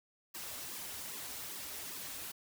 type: noise with flanger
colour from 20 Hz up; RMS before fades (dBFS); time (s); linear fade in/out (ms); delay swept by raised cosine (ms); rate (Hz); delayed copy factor
white; -44; 0.34-2.32; 10; 1.3 to 6; 2.5; -1
effects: none